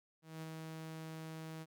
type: tone with ADSR envelope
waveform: sawtooth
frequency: 159.8 Hz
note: D#3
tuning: 47 cents sharp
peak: -39 dBFS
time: 0.22-1.66 s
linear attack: 200 ms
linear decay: 28 ms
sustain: -2 dB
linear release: 42 ms
effects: none

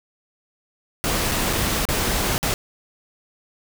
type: noise with dropouts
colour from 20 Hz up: pink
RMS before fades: -22 dBFS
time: 1.04-2.54 s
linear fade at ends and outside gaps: 0 ms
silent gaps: 1.314-1.318 / 1.529-1.533 / 1.853-1.888 / 2.38-2.429 s
effects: none

